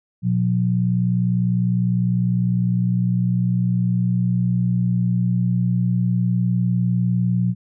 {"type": "tone pair together", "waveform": "sine", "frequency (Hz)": [120.2, 180.1], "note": ["B2", "F#3"], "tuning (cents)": [-46, -46], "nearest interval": "perfect fifth", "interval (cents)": 700, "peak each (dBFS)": -19, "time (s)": [0.22, 7.55], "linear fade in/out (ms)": 50, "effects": []}